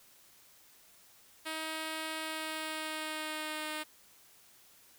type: tone with pitch glide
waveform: 5% pulse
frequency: 316.5 to 307.7 Hz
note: D#4 to D#4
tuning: +30 to -19 cents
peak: -25 dBFS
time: 1.45-3.84 s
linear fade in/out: 20 ms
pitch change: -49 cents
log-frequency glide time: 2.2-3.71 s
effects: white hiss -61 dBFS RMS until 4.98 s